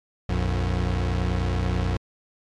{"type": "tone pair together", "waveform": "30% pulse", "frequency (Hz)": [60.5, 89.66], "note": ["B1", "F2"], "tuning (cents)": [-35, 46], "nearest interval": "perfect fifth", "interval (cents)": 681, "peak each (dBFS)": -22, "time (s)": [0.29, 1.97], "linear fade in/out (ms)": 5, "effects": ["low-pass 5000 Hz 12 dB/octave", "MP3 96 kbps"]}